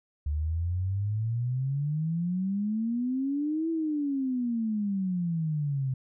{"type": "exponential two-way sweep", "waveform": "sine", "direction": "up then down", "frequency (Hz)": [72.1, 331.2, 129.1], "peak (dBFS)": -26, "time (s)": [0.26, 5.94], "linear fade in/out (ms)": 5, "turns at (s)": 3.7, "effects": []}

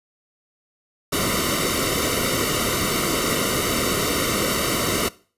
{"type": "noise with comb filter", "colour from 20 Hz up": "pink", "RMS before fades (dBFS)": -22, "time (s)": [1.12, 5.09], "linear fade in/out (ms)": 10, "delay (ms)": 1.2, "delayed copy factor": -0.85, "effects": ["noise-tail reverb RT60 0.4 s tail -20 dB re dry", "resampled to 32000 Hz"]}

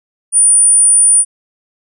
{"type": "tone", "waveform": "sine", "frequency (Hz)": 9397, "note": "D9", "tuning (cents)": 0, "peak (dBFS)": -5, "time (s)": [0.32, 1.25], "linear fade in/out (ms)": 50, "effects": []}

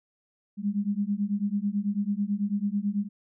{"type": "beating tone pair", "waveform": "sine", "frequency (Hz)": [199, 208.1], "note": ["G3", "G#3"], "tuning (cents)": [26, 4], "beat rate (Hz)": 9.1, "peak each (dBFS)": -28, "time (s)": [0.57, 3.09], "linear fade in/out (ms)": 50, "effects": []}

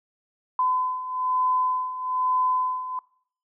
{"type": "beating tone pair", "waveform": "sine", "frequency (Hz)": [1014, 1015.1], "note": ["B5", "B5"], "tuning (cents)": [45, 47], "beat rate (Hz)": 1.1, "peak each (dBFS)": [-28, -23], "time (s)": [0.59, 2.99], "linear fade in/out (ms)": 2, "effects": ["noise-tail reverb RT60 0.6 s tail -23 dB re dry"]}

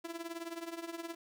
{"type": "tone with tremolo", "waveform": "sawtooth", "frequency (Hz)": 334.8, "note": "E4", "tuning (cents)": 27, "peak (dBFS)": -33, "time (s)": [0.04, 1.15], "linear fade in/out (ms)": 10, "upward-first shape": "triangle", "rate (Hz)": 19, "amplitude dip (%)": 85, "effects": []}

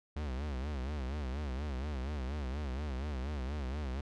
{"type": "tone with vibrato", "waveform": "45% pulse", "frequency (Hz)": 69.3, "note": "C#2", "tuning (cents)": 0, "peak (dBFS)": -35, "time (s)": [0.16, 4.01], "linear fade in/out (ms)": 5, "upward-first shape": "sine", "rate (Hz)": 4.2, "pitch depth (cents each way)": 170, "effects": ["low-pass 5000 Hz 12 dB/octave"]}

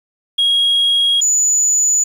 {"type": "tone pair in turn", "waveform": "sine", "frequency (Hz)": [3288, 6939], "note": ["G#7", "A8"], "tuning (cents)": [-18, -25], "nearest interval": "octave + minor second", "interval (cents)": 1293, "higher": "second", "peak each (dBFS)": -9, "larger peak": "neither", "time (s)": [[0.38, 1.21], [1.21, 2.04]], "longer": "neither", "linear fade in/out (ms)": 10, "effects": ["tanh soft clip ceiling -9 dBFS", "7-bit"]}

